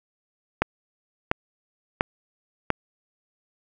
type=click train; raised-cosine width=0.5 ms; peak=-4 dBFS; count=4; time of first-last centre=0.62-2.703 s; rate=1.44 Hz; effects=none